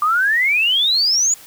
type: exponential sweep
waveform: sine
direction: up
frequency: 1174.7 to 7040 Hz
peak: -13 dBFS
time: 0.02-1.34 s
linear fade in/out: 2 ms
effects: white hiss -42 dBFS RMS until 1.46 s